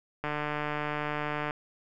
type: click train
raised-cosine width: 0.5 ms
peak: -17 dBFS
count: 190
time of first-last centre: 0.24-1.508 s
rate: 149 Hz
effects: none